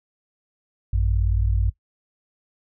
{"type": "tone pair together", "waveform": "sine", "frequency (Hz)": [56.04, 94.4], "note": ["A1", "F#2"], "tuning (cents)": [32, 35], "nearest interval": "major sixth", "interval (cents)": 903, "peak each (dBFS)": [-19, -23], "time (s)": [0.93, 1.7], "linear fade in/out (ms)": 5, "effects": ["noise-tail reverb RT60 0.1 s tail -17 dB re dry"]}